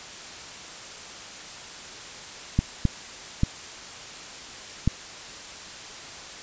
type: clicks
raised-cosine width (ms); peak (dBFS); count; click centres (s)
5; -7; 4; 2.59 / 2.853 / 3.434 / 4.876
effects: white hiss -40 dBFS RMS until 6.42 s + resampled to 16000 Hz